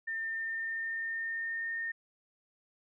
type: tone with pitch glide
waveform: sine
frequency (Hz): 1804 to 1829.2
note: A6 to A#6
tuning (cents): +43 to -33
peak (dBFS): -33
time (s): 0.07-1.92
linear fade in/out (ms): 10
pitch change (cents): +24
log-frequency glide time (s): 0.21-1.75
effects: none